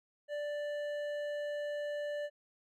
sine tone with hard clipping, 587.3 Hz, D5, in tune, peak -37 dBFS, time 0.28-2.3 s, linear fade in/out 50 ms, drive 9 dB, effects none

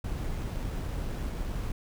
brown noise with sample-and-hold, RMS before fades -33 dBFS, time 0.04-1.72 s, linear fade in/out 5 ms, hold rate 8820 Hz, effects none

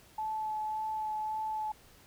sine tone with vibrato, 865 Hz, A5, 30 cents flat, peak -32 dBFS, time 0.18-1.72 s, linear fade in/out 5 ms, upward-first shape sine, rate 1.8 Hz, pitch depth 12 cents each way, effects pink hiss -59 dBFS RMS until 2.06 s

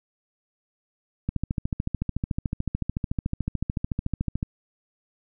click train, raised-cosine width 5 ms, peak -13 dBFS, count 44, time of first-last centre 1.29-4.429 s, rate 13.7 Hz, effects none

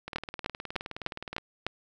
two click trains, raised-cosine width 0.3 ms, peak -21 / -13 dBFS, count 26 / 6, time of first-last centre 0.08-1.382 / 0.16-1.666 s, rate 19.2 / 3.32 Hz, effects none

